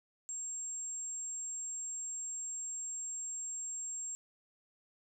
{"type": "tone", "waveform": "sine", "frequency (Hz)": 7520, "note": "A#8", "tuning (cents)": 14, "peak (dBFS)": -38, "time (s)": [0.29, 4.15], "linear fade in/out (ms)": 0, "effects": []}